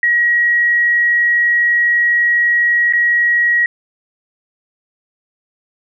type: tone with dropouts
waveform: sine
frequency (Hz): 1904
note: A#6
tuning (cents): +36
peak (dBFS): -10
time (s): 0.03-3.66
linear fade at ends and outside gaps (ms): 2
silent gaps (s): 2.926-2.934
effects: none